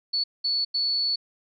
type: tone bursts at uneven times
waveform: sine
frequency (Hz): 4435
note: C#8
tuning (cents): 0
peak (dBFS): -22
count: 3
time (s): 0.13-0.24 / 0.44-0.65 / 0.74-1.16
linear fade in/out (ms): 10
effects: none